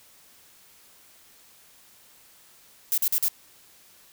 violet noise bursts, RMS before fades -23 dBFS, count 4, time 2.92-3.283 s, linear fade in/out 0 ms, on 57 ms, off 45 ms, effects white hiss -55 dBFS RMS until 4.12 s

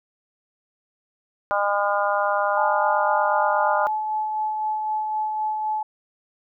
harmonic tone, 202.9 Hz, G#3, 40 cents flat, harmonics 3 / 4 / 5 / 6 / 7, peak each -24 / -25 / -26 / -27 / -27 dBFS, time 1.51-3.87 s, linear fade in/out 0 ms
sine tone with tremolo, 860 Hz, A5, 40 cents flat, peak -21 dBFS, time 2.57-5.83 s, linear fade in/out 5 ms, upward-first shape sine, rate 3.9 Hz, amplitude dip 30%
effects none

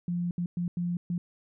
sine tone bursts at uneven times, 174.61 Hz, F3, in tune, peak -27 dBFS, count 5, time 0.08-0.31 / 0.38-0.46 / 0.57-0.68 / 0.77-0.97 / 1.1-1.18 s, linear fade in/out 2 ms, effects none

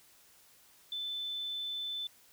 sine tone, 3520 Hz, A7, in tune, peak -35 dBFS, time 0.92-2.07 s, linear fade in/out 2 ms, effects white hiss -62 dBFS RMS until 2.32 s

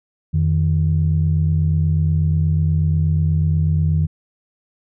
sine tone pair together, 87.31 / 155.57 Hz, F2 / D#3, 0 / 0 cents, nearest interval minor seventh, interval 1000 cents, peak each -16 dBFS, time 0.33-4.07 s, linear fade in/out 20 ms, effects tanh soft clip ceiling -7 dBFS

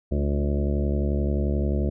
harmonic tone with a mistuned harmonic, 71.4 Hz, D2, 48 cents flat, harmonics 1 / 2 / 3 / 4 / 5 / 6 / 7 / 8 / 9, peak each -23 / -30 / -29 / -36 / -32 / -40 / -37 / -37 / -39 dBFS, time 0.11-1.9 s, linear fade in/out 10 ms, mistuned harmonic 4, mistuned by +30 cents, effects none

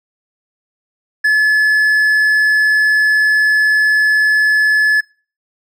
triangle tone, 1718 Hz, A6, 42 cents flat, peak -7 dBFS, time 1.24-5.01 s, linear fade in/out 10 ms, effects noise-tail reverb RT60 0.4 s tail -24 dB re dry

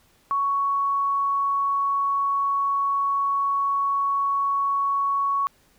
sine tone, 1114 Hz, C#6, 8 cents sharp, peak -20 dBFS, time 0.31-5.47 s, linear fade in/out 0 ms, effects pink hiss -60 dBFS RMS until 5.78 s

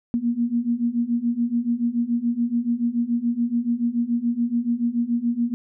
sine beating tone pair, 233 / 240 Hz, A#3 / B3, -1 / -49 cents, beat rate 7 Hz, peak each -24 / -22 dBFS, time 0.14-5.54 s, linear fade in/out 0 ms, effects none

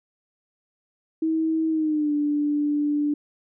sine tone with pitch glide, 320.4 to 293.8 Hz, E4 to D4, -49 to +1 cents, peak -20 dBFS, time 1.22-3.14 s, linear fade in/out 5 ms, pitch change -150 cents, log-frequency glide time 1.69-2.13 s, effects none

